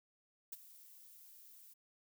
violet noise with ADSR envelope, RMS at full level -43 dBFS, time 0.52-1.74 s, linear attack 8 ms, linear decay 27 ms, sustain -16 dB, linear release 13 ms, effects none

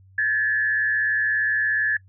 sine tone with frequency modulation, 1718 Hz, A6, 42 cents flat, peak -18 dBFS, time 0.18-1.97 s, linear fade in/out 5 ms, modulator 117 Hz, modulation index 0.55, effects noise-tail reverb RT60 0.1 s tail -23 dB re dry + added 95 Hz sine -49 dBFS peak until 2.08 s

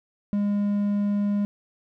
triangle tone, 204.1 Hz, G#3, 30 cents flat, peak -19 dBFS, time 0.33-1.45 s, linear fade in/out 0 ms, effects none

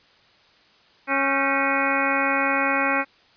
harmonic tone with a mistuned harmonic, 274.6 Hz, C#4, 16 cents flat, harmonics 1 / 2 / 3 / 4 / 5 / 6 / 7 / 8 / 9, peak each -28 / -28 / -28 / -28 / -28 / -28 / -28 / -28 / -28 dBFS, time 1.07-3.05 s, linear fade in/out 50 ms, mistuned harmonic 6, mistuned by -99 cents, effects white hiss -56 dBFS RMS until 3.36 s + resampled to 11025 Hz

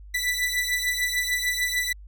sawtooth beating tone pair, 1975.5 / 1982.2 Hz, B6 / B6, 0 / +6 cents, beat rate 6.7 Hz, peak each -23 dBFS, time 0.14-1.93 s, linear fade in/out 10 ms, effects added 50 Hz sine -41 dBFS peak until 2.07 s

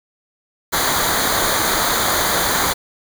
pink noise with comb filter, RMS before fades -18 dBFS, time 0.72-2.74 s, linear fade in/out 20 ms, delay 0.37 ms, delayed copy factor -0.75, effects none

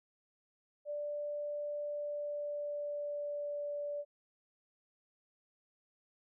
sine tone with pitch glide, 587.3 to 581.6 Hz, D5 to D5, 0 to -17 cents, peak -36 dBFS, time 0.85-4.05 s, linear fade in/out 50 ms, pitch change -17 cents, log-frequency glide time 1.8-3.77 s, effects none

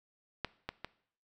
clicks, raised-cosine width 0.3 ms, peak -17 / -20 / -22 dBFS, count 3, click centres 0.447 / 0.69 / 0.846 s, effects noise-tail reverb RT60 0.6 s tail -20 dB re dry

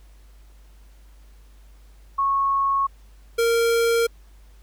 sine / square tone pair in turn, 1100 / 463.6 Hz, C#6 / A#4, -14 / -10 cents, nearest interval octave + minor third, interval 1496 cents, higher first, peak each -18 dBFS, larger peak neither, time 2.18-2.87 / 3.38-4.07 s, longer neither, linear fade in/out 10 ms, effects added 50 Hz sine -46 dBFS peak until 4.62 s + pink hiss -60 dBFS RMS until 4.62 s

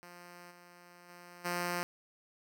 5% pulse tone with level steps, 175.7 Hz, F3, 11 cents sharp, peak -39 / -44 / -40 / -22 dBFS, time 0.03-1.83 s, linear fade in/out 0 ms, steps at 0.5 / 1.08 / 1.44 s, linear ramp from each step 20 ms, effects none

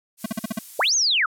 violet noise, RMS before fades -36 dBFS, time 0.17-0.92 s, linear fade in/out 50 ms
square tone bursts, 220 Hz, A3, in tune, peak -23 dBFS, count 6, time 0.24-0.59 s, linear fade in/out 5 ms, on 20 ms, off 46 ms
sine linear two-way sweep, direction up then down, 340 to 6645 to 1185 Hz, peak -17 dBFS, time 0.79-1.26 s, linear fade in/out 5 ms, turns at 0.95 s
effects low-pass 12000 Hz 12 dB/octave

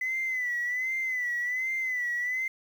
sine tone with vibrato, 2006 Hz, B6, 26 cents sharp, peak -26 dBFS, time 0.01-2.48 s, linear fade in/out 5 ms, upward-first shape sine, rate 1.3 Hz, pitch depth 72 cents each way, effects tanh soft clip ceiling -24 dBFS + 9-bit

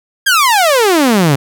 sawtooth exponential sweep, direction down, 1661.2 to 130.8 Hz, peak -4 dBFS, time 0.26-1.36 s, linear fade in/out 10 ms, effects none

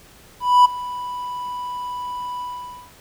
triangle tone with ADSR envelope, 987.8 Hz, B5, in tune, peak -5 dBFS, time 0.4-2.92 s, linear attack 250 ms, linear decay 13 ms, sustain -19 dB, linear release 510 ms, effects pink hiss -48 dBFS RMS until 3 s

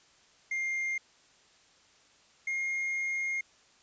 triangle tone pair in turn, 2114 / 2135 Hz, C7 / C7, +17 / +34 cents, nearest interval unison, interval 17 cents, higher second, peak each -28 dBFS, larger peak neither, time 0.51-0.98 / 2.47-3.41 s, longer second, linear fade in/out 5 ms, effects white hiss -62 dBFS RMS until 3.82 s + resampled to 16000 Hz

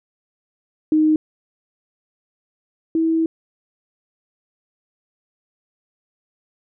sine tone pair in turn, 310 / 324.7 Hz, D#4 / E4, -6 / -26 cents, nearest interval minor second, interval 80 cents, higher second, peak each -12 / -15 dBFS, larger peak first, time 0.92-1.16 / 2.95-3.26 s, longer second, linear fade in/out 2 ms, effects none

